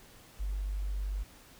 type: tone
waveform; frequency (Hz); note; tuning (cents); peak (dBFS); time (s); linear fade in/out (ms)
sine; 49; G1; 0; -31; 0.39-1.24; 20
effects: pink hiss -56 dBFS RMS until 1.59 s